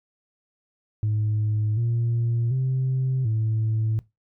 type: tone with pitch steps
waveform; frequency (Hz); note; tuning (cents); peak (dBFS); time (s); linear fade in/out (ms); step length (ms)
sine; 106.9 / 117.1 / 130.6 / 110.2; A2 / A#2 / C3 / A2; -49 / +8 / -3 / +3; -19; 1.03-3.99; 0; 740
effects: noise-tail reverb RT60 0.2 s tail -20 dB re dry + tanh soft clip ceiling -18 dBFS